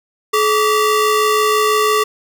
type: ring-modulated tone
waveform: 40% pulse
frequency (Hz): 788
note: G5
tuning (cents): +9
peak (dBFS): -8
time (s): 0.33-2.04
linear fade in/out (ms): 10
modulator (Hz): 361
effects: 8-bit